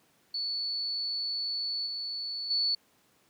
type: tone with level steps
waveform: sine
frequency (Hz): 4446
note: C#8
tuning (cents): +4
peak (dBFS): -30 / -33 / -25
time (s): 0.34-2.75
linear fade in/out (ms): 5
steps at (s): 1.86 / 2.5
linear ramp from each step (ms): 10
effects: pink hiss -66 dBFS RMS until 3.29 s + high-pass 150 Hz 12 dB/octave